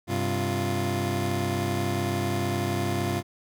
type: tone cluster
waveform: 25% pulse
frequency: 98.1 / 131 / 348.8 Hz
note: G2 / C3 / F4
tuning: +2 / +2 / -2 cents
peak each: -25 / -27 / -26 dBFS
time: 0.07-3.23 s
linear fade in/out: 50 ms
effects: none